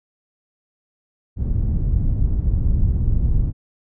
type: low-pass noise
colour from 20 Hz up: pink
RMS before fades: -18 dBFS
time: 1.36-3.53 s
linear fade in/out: 50 ms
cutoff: 110 Hz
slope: 12 dB/octave
effects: none